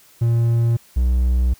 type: tone pair in turn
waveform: triangle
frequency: 116.7 / 62.09 Hz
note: A#2 / B1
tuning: +2 / +10 cents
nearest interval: major seventh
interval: 1092 cents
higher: first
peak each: -12 dBFS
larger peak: neither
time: 0.21-0.77 / 0.96-1.54 s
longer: second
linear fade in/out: 10 ms
effects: white hiss -51 dBFS RMS until 1.59 s